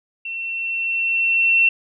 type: tone with level ramp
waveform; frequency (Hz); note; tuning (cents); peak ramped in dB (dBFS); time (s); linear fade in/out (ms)
sine; 2706; E7; +45; -26 to -11; 0.25-1.69; 5
effects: none